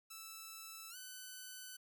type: tone with pitch glide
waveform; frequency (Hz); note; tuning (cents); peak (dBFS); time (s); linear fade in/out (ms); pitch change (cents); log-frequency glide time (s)
5% pulse; 1318.5 to 1505.8; E6 to F#6; 0 to +30; -38; 0.1-1.77; 10; +230; 0.9-0.96
effects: none